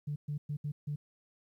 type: tone bursts at uneven times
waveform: sine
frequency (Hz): 146.83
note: D3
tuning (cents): 0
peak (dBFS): -32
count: 5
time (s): 0.07-0.16 / 0.28-0.38 / 0.49-0.57 / 0.64-0.72 / 0.87-0.96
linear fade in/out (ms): 10
effects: tanh soft clip ceiling -28 dBFS + 12-bit